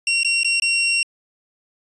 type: tone with dropouts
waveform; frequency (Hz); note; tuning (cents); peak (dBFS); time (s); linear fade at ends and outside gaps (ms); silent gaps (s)
sawtooth; 2743; F7; -32; -13; 0.07-1.03; 2; 0.233-0.247 / 0.433-0.446 / 0.599-0.621
effects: resampled to 22050 Hz